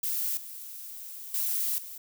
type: noise with level steps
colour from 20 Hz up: violet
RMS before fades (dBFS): -30 / -42 / -29 / -42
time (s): 0.03-1.98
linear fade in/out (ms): 5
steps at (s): 0.37 / 1.34 / 1.78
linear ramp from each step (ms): 2
effects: none